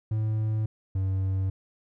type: tone pair in turn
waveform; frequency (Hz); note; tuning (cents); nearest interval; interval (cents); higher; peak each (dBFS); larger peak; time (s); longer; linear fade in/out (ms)
triangle; 108.8 / 95.43; A2 / G2; -19 / -46; major second; 227; first; -22 / -22; neither; 0.11-0.66 / 0.95-1.5; neither; 5
effects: none